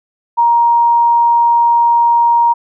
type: tone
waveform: sine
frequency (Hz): 940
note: A#5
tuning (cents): +14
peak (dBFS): -7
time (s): 0.37-2.54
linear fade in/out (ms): 20
effects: none